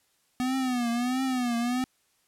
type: tone with vibrato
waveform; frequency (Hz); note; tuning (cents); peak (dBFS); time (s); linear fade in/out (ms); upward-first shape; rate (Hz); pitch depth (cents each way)
square; 248.7; B3; +12; -26; 0.4-1.84; 0; triangle; 1.5; 120
effects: white hiss -69 dBFS RMS until 2.27 s + low-pass 12000 Hz 12 dB/octave